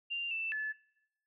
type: tone with pitch steps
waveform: sine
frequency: 2785 / 2660 / 1729 Hz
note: F7 / E7 / A6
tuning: -5 / +15 / -31 cents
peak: -33 dBFS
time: 0.1-0.73 s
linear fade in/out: 20 ms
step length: 210 ms
effects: noise-tail reverb RT60 0.8 s tail -19 dB re dry